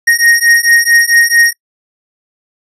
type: beating tone pair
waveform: square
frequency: 1864.7 / 1869.2 Hz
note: A#6 / A#6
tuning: 0 / +4 cents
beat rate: 4.5 Hz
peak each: -10 dBFS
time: 0.07-1.53 s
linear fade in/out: 10 ms
effects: noise-tail reverb RT60 0.1 s tail -26 dB re dry + resampled to 32000 Hz